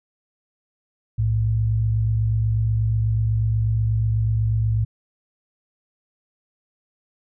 sine tone pair together, 61.81 / 110 Hz, B1 / A2, +2 / 0 cents, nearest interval minor seventh, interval 998 cents, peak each -25 / -18 dBFS, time 1.18-4.85 s, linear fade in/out 10 ms, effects none

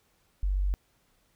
sine tone, 47.85 Hz, G1, 41 cents flat, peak -24 dBFS, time 0.43-0.74 s, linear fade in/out 0 ms, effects pink hiss -69 dBFS RMS until 1.35 s

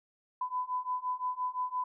sine beating tone pair, 1000 / 1005.8 Hz, B5 / B5, +21 / +31 cents, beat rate 5.8 Hz, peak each -35 / -34 dBFS, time 0.41-1.84 s, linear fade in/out 5 ms, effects none

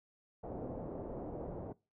white low-pass noise, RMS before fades -43 dBFS, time 0.43-1.73 s, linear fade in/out 10 ms, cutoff 630 Hz, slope 24 dB/octave, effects noise-tail reverb RT60 0.3 s tail -23 dB re dry

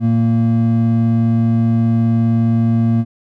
triangle tone pair together, 114.9 / 229.8 Hz, A#2 / A#3, -25 / -25 cents, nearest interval octave, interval 1200 cents, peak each -12 dBFS, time 0-3.05 s, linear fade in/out 50 ms, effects none

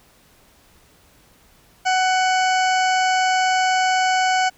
harmonic tone, 746 Hz, F#5, 14 cents sharp, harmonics 1 / 2 / 3 / 4 / 6 / 7 / 8 / 9 / 10, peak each -17 / -23 / -27 / -29 / -33 / -34 / -35 / -36 / -37 dBFS, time 1.85-4.5 s, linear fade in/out 20 ms, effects pink hiss -54 dBFS RMS until 4.57 s

